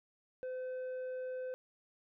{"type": "tone with tanh clipping", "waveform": "sine", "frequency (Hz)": 511, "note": "C5", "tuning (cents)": -41, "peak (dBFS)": -39, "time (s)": [0.43, 1.54], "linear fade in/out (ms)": 0, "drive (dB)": 5, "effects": []}